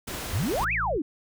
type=noise; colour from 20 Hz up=pink; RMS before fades=-34 dBFS; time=0.07-0.65 s; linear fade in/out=10 ms
type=exponential two-way sweep; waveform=sine; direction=up then down; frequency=72.7 to 2644 to 266.9 Hz; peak=-24 dBFS; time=0.33-1.02 s; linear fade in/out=5 ms; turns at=0.73 s
type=harmonic tone; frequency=55 Hz; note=A1; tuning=in tune; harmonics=1 / 2 / 3; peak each=-34 / -38 / -41 dBFS; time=0.58-0.98 s; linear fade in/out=5 ms
effects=none